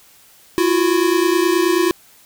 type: tone pair together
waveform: square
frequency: 335 / 364.4 Hz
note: E4 / F#4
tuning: +28 / -26 cents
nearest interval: minor second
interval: 146 cents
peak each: -17 dBFS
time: 0.58-1.91 s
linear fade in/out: 0 ms
effects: white hiss -49 dBFS RMS until 2.25 s